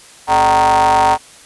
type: ring-modulated tone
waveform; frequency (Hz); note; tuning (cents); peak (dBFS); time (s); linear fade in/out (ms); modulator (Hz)
square; 82.2; E2; -4; -7; 0.27-1.18; 50; 846
effects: white hiss -41 dBFS RMS until 1.45 s + resampled to 24000 Hz